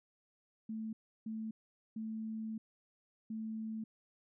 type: tone bursts at uneven times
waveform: sine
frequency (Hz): 220.3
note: A3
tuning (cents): +2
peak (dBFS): -38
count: 4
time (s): 0.69-0.93 / 1.26-1.51 / 1.96-2.58 / 3.3-3.84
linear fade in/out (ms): 5
effects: none